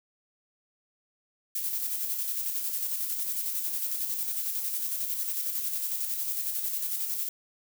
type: noise with tremolo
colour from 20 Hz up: violet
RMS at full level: -30 dBFS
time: 1.55-7.29 s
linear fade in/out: 5 ms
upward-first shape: square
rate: 11 Hz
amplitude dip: 35%
effects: none